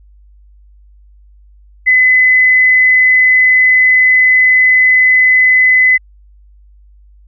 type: tone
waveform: sine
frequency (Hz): 2019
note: B6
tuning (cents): +38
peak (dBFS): -5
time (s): 1.86-5.98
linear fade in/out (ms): 20
effects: added 50 Hz sine -40 dBFS peak until 7.27 s